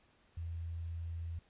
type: tone with quantisation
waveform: sine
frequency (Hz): 83.6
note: E2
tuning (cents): +25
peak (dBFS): -38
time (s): 0.37-1.39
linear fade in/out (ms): 5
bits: 11
effects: pink hiss -69 dBFS RMS until 1.49 s + resampled to 8000 Hz